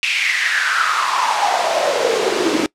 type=noise with high-pass filter sweep; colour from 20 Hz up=pink; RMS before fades=-17 dBFS; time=0.03-2.66 s; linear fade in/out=0 ms; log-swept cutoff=2600 to 300 Hz; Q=6.3; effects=noise-tail reverb RT60 0.1 s tail -22 dB re dry + low-pass 6000 Hz 12 dB/octave